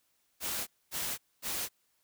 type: noise bursts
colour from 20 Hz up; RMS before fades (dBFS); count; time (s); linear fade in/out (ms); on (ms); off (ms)
white; -35; 3; 0.4-1.69; 50; 270; 240
effects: white hiss -74 dBFS RMS until 2.03 s